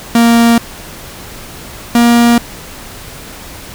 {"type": "tone pair in turn", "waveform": "45% pulse", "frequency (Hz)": [233.1, 236.6], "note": ["A#3", "A#3"], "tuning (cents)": [0, 26], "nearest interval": "unison", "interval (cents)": 26, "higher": "second", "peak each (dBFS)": -5, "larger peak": "neither", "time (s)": [[0.15, 0.58], [1.95, 2.38]], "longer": "neither", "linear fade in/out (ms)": 2, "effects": ["pink hiss -30 dBFS RMS until 3.74 s"]}